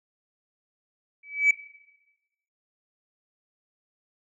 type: tone with exponential growth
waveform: sine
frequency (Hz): 2292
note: D7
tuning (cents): -43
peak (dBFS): -11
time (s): 1.23-1.51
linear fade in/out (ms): 5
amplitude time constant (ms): 60
effects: noise-tail reverb RT60 1.0 s tail -17 dB re dry + tanh soft clip ceiling -12 dBFS